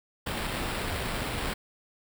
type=noise with sample-and-hold; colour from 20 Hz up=pink; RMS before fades=-32 dBFS; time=0.26-1.54 s; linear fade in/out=10 ms; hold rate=6300 Hz; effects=none